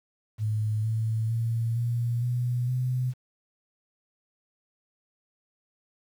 sine tone with pitch steps, 107.7 / 111.24 / 114.9 / 118.68 / 122.58 / 126.61 Hz, A2 / A2 / A#2 / A#2 / B2 / B2, -37 / +19 / -25 / +31 / -13 / +43 cents, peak -24 dBFS, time 0.38-3.14 s, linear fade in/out 50 ms, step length 460 ms, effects 9-bit

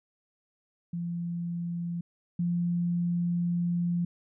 sine tone pair in turn, 171.7 / 173.49 Hz, F3 / F3, -29 / -11 cents, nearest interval unison, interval 18 cents, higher second, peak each -30 / -25 dBFS, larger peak second, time 0.93-2.01 / 2.39-4.05 s, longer second, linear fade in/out 5 ms, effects none

